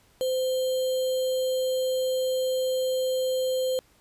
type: tone with sample-and-hold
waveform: sine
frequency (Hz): 515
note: C5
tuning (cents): -28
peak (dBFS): -23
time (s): 0.21-3.79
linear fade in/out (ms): 0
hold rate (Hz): 3675
effects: pink hiss -61 dBFS RMS until 4 s + resampled to 32000 Hz